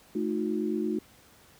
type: tone cluster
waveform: sine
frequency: 218.6 / 312.3 / 361.2 Hz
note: A3 / D#4 / F#4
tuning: -11 / +7 / -42 cents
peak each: -31 dBFS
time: 0.15-0.99 s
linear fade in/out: 5 ms
effects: pink hiss -57 dBFS RMS until 1.59 s + high-pass 60 Hz 12 dB/octave